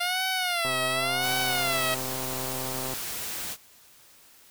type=tone with vibrato; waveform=10% pulse; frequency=696 Hz; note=F5; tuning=6 cents flat; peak=-17 dBFS; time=0-1.95 s; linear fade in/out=10 ms; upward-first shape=sine; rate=0.91 Hz; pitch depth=140 cents each way
type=click train; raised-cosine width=1 ms; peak=-22 dBFS; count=298; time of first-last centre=0.65-2.935 s; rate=130 Hz
type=noise; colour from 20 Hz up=white; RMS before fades=-34 dBFS; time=1.2-3.57 s; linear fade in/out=50 ms
effects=white hiss -55 dBFS RMS until 4.5 s